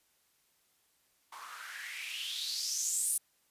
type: noise with band-pass filter sweep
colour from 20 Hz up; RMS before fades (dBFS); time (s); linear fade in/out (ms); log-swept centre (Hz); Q
blue; -37; 1.32-3.18; 5; 980 to 10000; 5.2
effects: white hiss -72 dBFS RMS until 3.5 s + resampled to 32000 Hz